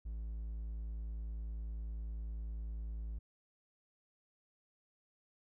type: tone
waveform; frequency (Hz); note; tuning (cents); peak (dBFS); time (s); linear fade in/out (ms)
triangle; 55; A1; 0; -37; 0.05-3.19; 10
effects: none